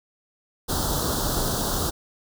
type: band-stop noise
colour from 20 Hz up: pink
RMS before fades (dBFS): -25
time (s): 0.68-1.91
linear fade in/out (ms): 20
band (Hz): 1500 to 3400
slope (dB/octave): 48
effects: none